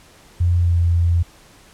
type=tone with pitch glide; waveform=sine; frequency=87.31 to 85.51 Hz; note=F2 to F2; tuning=0 to -36 cents; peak=-13 dBFS; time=0.4-1.23 s; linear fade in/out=10 ms; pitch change=-36 cents; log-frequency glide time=0.57-0.78 s; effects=pink hiss -48 dBFS RMS until 1.73 s + low-pass 11000 Hz 12 dB/octave